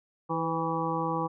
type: harmonic tone with a mistuned harmonic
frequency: 163 Hz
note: E3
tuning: 19 cents flat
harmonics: 1 / 2 / 3 / 5 / 6 / 7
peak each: -34 / -34 / -34 / -34 / -34 / -34 dBFS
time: 0.29-1.28 s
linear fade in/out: 20 ms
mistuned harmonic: 3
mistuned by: +32 cents
effects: none